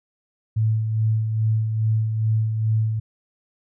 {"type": "tone with tremolo", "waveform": "sine", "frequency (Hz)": 110, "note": "A2", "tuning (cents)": 0, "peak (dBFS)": -16, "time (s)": [0.56, 3], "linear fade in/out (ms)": 10, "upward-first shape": "sine", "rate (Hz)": 2.4, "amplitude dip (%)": 45, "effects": []}